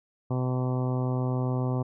harmonic tone, 127.2 Hz, C3, 48 cents flat, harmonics 1 / 2 / 3 / 4 / 5 / 6 / 7 / 8 / 9, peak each -26 / -32 / -36 / -38 / -40 / -42 / -43 / -44 / -45 dBFS, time 0.3-1.83 s, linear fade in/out 10 ms, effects none

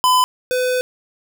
square tone pair in turn, 1009 / 503.6 Hz, B5 / B4, +37 / +34 cents, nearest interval octave, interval 1203 cents, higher first, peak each -12 / -17 dBFS, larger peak first, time 0.04-0.24 / 0.51-0.81 s, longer second, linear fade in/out 0 ms, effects none

